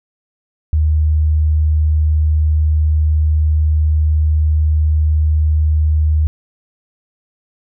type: tone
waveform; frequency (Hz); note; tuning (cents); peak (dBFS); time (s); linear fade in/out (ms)
sine; 77; D#2; -17; -10; 0.73-6.27; 0
effects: none